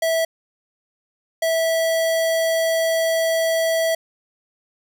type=tone bursts at uneven times; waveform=square; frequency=654 Hz; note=E5; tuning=14 cents flat; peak=-18 dBFS; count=2; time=0.02-0.25 / 1.42-3.95 s; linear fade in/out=5 ms; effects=none

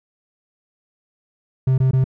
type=tone bursts; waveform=triangle; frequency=130.81 Hz; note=C3; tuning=in tune; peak=-11 dBFS; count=3; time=1.67-2.042 s; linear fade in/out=5 ms; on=110 ms; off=21 ms; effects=none

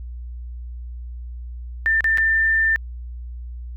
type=tone with dropouts; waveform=sine; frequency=1789 Hz; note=A6; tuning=28 cents sharp; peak=-15 dBFS; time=1.86-2.76 s; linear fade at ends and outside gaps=0 ms; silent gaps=2.007-2.043 / 2.174-2.182 s; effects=added 60 Hz sine -30 dBFS peak until 3.76 s

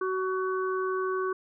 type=harmonic tone; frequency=375.5 Hz; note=F#4; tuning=26 cents sharp; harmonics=1 / 3 / 4; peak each=-28 / -32 / -37 dBFS; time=0.01-1.33 s; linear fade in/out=5 ms; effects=none

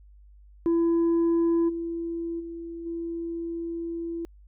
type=tone with level steps; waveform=sine; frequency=335.6 Hz; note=E4; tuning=31 cents sharp; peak=-17 / -28 / -34 / -29 dBFS; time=0.66-4.25 s; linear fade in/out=0 ms; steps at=1.68 / 2.39 / 2.85 s; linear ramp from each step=20 ms; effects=tanh soft clip ceiling -19 dBFS + added 50 Hz sine -49 dBFS peak until 4.47 s

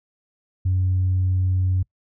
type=tone with vibrato; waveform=sine; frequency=92.5 Hz; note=F#2; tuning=in tune; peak=-16 dBFS; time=0.65-1.83 s; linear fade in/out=10 ms; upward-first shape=sine; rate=20 Hz; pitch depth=8 cents each way; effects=noise-tail reverb RT60 0.1 s tail -25 dB re dry + tanh soft clip ceiling -14 dBFS

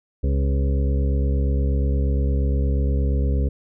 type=harmonic tone with a mistuned harmonic; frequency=68.5 Hz; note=C#2; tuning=20 cents flat; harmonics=1 / 2 / 3 / 4 / 6 / 7 / 8; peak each=-18 / -27 / -32 / -32 / -34 / -35 / -40 dBFS; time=0.23-3.49 s; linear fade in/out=10 ms; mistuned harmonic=7; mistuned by=+30 cents; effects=none

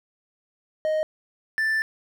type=tone pair in turn; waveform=triangle; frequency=622.3 / 1766.8 Hz; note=D#5 / A6; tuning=0 / +7 cents; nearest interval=octave + tritone; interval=1807 cents; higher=second; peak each=-19 dBFS; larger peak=neither; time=0.85-1.03 / 1.58-1.82 s; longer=second; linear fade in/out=0 ms; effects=none

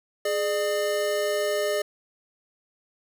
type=tone pair together; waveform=square; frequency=417.5 / 600 Hz; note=G#4 / D5; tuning=+9 / +37 cents; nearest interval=tritone; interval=628 cents; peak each=-28 / -26 dBFS; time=0.25-1.82 s; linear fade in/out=5 ms; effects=none

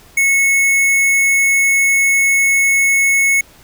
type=tone; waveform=square; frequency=2196 Hz; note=C#7; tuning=17 cents flat; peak=-11 dBFS; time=0.17-3.41 s; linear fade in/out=5 ms; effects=pink hiss -45 dBFS RMS until 3.63 s

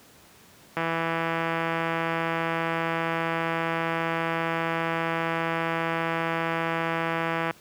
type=click train; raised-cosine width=0.5 ms; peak=-12 dBFS; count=1113; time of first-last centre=0.77-7.509 s; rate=165 Hz; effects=pink hiss -53 dBFS RMS until 7.6 s + high-pass 100 Hz 12 dB/octave

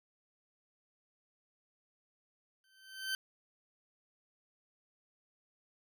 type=tone with exponential growth; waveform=20% pulse; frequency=1544 Hz; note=G6; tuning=27 cents flat; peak=-27 dBFS; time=2.64-3.15 s; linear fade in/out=1 ms; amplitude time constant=110 ms; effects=none

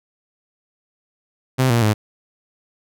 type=tone with pitch steps; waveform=sawtooth; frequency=130 / 117.84 / 106.82 Hz; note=C3 / A#2 / G#2; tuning=-11 / +19 / +49 cents; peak=-10 dBFS; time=1.58-1.94 s; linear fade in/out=20 ms; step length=120 ms; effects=none

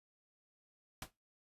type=noise with exponential decay; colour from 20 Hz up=pink; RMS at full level=-39 dBFS; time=1.02-1.11 s; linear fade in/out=2 ms; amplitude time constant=18 ms; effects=noise-tail reverb RT60 0.2 s tail -18 dB re dry + resampled to 32000 Hz

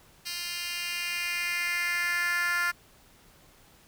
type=tone with high-pass filter sweep; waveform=10% pulse; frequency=349.2 Hz; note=F4; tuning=in tune; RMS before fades=-30 dBFS; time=0.25-2.72 s; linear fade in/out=20 ms; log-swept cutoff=3500 to 1500 Hz; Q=3.1; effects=pink hiss -58 dBFS RMS until 3.87 s

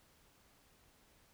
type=silence; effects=pink hiss -68 dBFS RMS until 1.33 s

